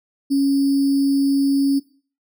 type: tone with sample-and-hold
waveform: sine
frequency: 276.7 Hz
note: C#4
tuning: 3 cents flat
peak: -14 dBFS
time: 0.3-1.8 s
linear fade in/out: 20 ms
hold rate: 4900 Hz
effects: noise-tail reverb RT60 0.4 s tail -18 dB re dry